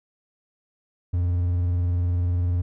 triangle tone with vibrato, 88.1 Hz, F2, 16 cents sharp, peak -18 dBFS, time 1.13-2.62 s, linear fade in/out 10 ms, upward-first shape square, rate 20 Hz, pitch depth 41 cents each way, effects none

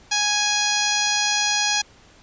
harmonic tone, 830.6 Hz, G#5, in tune, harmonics 1 / 2 / 3 / 4 / 5 / 6 / 7 / 8, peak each -27 / -27 / -27 / -27 / -27 / -27 / -27 / -27 dBFS, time 0.11-1.82 s, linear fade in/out 10 ms, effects pink hiss -51 dBFS RMS until 2.22 s + resampled to 16000 Hz

